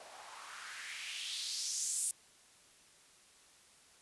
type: noise with band-pass filter sweep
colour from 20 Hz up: blue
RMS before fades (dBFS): -41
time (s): 0-2.11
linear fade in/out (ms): 2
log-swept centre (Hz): 620 to 9500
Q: 2.8
effects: white hiss -63 dBFS RMS until 4.01 s + resampled to 24000 Hz